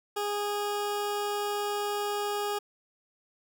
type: tone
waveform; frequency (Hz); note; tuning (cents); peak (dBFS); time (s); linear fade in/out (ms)
20% pulse; 411.9; G#4; -14; -24; 0.16-2.59; 10
effects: none